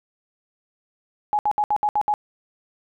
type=tone bursts; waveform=sine; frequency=838 Hz; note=G#5; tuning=15 cents sharp; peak=-17 dBFS; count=7; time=1.33-2.139 s; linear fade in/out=0 ms; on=59 ms; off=66 ms; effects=none